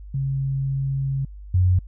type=tone pair in turn; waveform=sine; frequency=135.9 / 91.28 Hz; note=C#3 / F#2; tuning=-34 / -23 cents; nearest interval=perfect fifth; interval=689 cents; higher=first; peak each=-21 / -14 dBFS; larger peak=second; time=0.14-1.25 / 1.54-1.79 s; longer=first; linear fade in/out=5 ms; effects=added 50 Hz sine -36 dBFS peak until 1.87 s